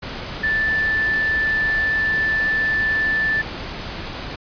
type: tone in noise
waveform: sine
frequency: 1760 Hz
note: A6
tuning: in tune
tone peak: -17 dBFS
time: 0.43-3.42 s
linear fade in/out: 10 ms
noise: pink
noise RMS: -30 dBFS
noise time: 0.02-4.36 s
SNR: +10 dB
effects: resampled to 11025 Hz